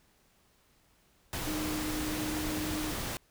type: tone in noise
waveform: sine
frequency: 306.7 Hz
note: D#4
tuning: 25 cents flat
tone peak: -34 dBFS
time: 1.47-2.91 s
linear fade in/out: 0 ms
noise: pink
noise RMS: -36 dBFS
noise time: 1.33-3.17 s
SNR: -1 dB
effects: pink hiss -67 dBFS RMS until 3.3 s